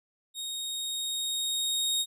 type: tone with level ramp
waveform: sawtooth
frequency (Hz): 3735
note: A#7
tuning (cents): +3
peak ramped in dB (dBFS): -31 to -22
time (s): 0.34-2.06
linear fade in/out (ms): 50
effects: resampled to 32000 Hz